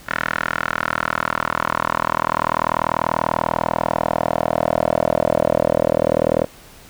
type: tone with band-pass filter sweep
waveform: 10% pulse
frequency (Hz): 40.27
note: E1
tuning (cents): -40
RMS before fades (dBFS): -20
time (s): 0.06-6.47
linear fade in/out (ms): 50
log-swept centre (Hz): 1600 to 510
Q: 3.1
effects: pink hiss -44 dBFS RMS until 6.89 s